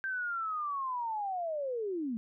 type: linear sweep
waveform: sine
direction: down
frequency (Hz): 1575 to 213.7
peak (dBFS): -32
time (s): 0.04-2.17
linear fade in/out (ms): 0
effects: none